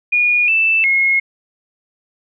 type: tone with pitch steps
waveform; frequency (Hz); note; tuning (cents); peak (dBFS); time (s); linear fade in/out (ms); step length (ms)
sine; 2442 / 2647 / 2162; D#7 / E7 / C#7; -33 / +7 / -44; -11; 0.12-1.2; 10; 360
effects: none